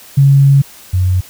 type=tone pair in turn; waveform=sine; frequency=138.6 / 91.84 Hz; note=C#3 / F#2; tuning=0 / -12 cents; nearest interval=perfect fifth; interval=712 cents; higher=first; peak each=-4 / -9 dBFS; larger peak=first; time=0.17-0.62 / 0.93-1.21 s; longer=first; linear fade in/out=10 ms; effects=white hiss -38 dBFS RMS until 1.29 s